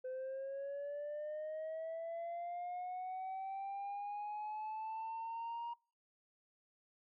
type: linear sweep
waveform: sine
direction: up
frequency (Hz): 510 to 946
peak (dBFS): -38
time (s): 0.04-5.74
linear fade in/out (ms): 10
effects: noise-tail reverb RT60 0.4 s tail -26 dB re dry + tanh soft clip ceiling -39 dBFS